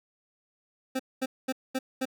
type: tone bursts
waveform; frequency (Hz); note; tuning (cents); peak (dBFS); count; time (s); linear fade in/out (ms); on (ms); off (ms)
25% pulse; 261.6; C4; 0; -23; 5; 0.95-2.055; 10; 45; 220
effects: none